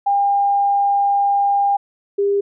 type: tone pair in turn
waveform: sine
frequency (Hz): 803 / 401.5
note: G5 / G4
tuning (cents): +41 / +41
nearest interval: octave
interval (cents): 1200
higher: first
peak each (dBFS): -13 / -14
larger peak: first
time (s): 0.06-1.77 / 2.18-2.41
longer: first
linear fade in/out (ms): 10
effects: none